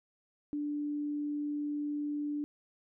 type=tone; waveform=sine; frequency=293.7 Hz; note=D4; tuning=in tune; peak=-32 dBFS; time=0.53-2.44 s; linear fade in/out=0 ms; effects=none